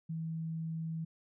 sine tone, 162.1 Hz, E3, 29 cents flat, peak -35 dBFS, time 0.09-1.05 s, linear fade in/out 10 ms, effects none

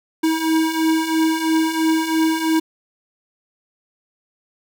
square beating tone pair, 318.4 / 321.4 Hz, D#4 / E4, +40 / -44 cents, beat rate 3 Hz, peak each -23 / -18 dBFS, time 0.23-2.6 s, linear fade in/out 10 ms, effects none

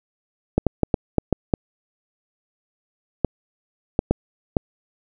clicks, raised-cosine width 2 ms, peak -3 dBFS, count 11, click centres 0.58 / 0.667 / 0.833 / 0.942 / 1.183 / 1.327 / 1.538 / 3.247 / 3.991 / 4.11 / 4.568 s, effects none

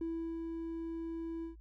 triangle tone with ADSR envelope, 329.6 Hz, E4, in tune, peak -31 dBFS, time 0.01-1.56 s, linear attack 4 ms, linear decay 360 ms, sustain -4 dB, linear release 130 ms, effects tanh soft clip ceiling -31 dBFS + added 54 Hz sine -51 dBFS peak until 1.6 s

